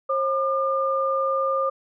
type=tone pair together; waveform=sine; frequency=537 / 1203.5 Hz; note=C5 / D6; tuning=+45 / +42 cents; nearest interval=octave + major second; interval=1397 cents; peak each=-23 dBFS; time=0.09-1.7 s; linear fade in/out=10 ms; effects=none